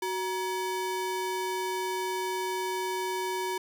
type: ring-modulated tone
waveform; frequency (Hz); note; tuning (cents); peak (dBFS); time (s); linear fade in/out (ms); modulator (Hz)
square; 660; E5; +2; -27; 0.02-3.58; 5; 288
effects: none